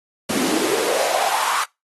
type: noise with high-pass filter sweep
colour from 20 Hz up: pink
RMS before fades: -21 dBFS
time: 0.29-1.64 s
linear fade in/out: 5 ms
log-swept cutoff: 230 to 1200 Hz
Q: 5.3
effects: noise-tail reverb RT60 0.2 s tail -23 dB re dry + AAC 32 kbps